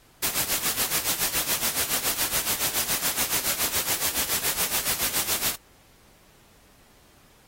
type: noise with tremolo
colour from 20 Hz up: white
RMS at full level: -23 dBFS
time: 0.22-5.56 s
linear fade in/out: 10 ms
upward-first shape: sine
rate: 7.1 Hz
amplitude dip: 75%
effects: pink hiss -57 dBFS RMS until 7.47 s + AAC 48 kbps